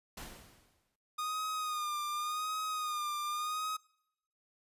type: noise with exponential decay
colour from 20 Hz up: pink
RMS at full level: -43 dBFS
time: 0.17-0.96 s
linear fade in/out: 5 ms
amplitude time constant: 170 ms
type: tone with vibrato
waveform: 45% pulse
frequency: 1228 Hz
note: D#6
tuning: 23 cents flat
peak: -34 dBFS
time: 1.18-3.77 s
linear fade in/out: 10 ms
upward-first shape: sine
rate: 0.88 Hz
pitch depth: 52 cents each way
effects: noise-tail reverb RT60 0.8 s tail -24 dB re dry + resampled to 32000 Hz